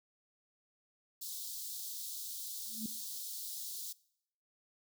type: high-pass noise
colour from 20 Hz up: white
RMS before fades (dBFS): -43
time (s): 1.21-3.93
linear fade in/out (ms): 10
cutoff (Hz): 3600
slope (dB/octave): 48
type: tone with exponential growth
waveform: sine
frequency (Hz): 220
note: A3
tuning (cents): 0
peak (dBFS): -34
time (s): 2.64-2.86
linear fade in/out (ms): 2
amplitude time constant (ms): 46
effects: noise-tail reverb RT60 0.7 s tail -22 dB re dry